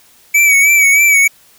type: tone with vibrato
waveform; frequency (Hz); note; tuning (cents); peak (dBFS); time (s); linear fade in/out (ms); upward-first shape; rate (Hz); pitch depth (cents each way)
square; 2279; C#7; +47; -7; 0.34-1.28; 10; sine; 3.2; 51
effects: white hiss -47 dBFS RMS until 1.58 s